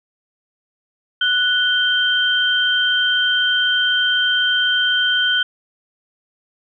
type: tone pair together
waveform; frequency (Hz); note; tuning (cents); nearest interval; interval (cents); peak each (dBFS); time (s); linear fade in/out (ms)
sine; 1480 / 3136; F#6 / G7; 0 / 0; octave + minor second; 1300; -17; 1.21-5.43; 5
effects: none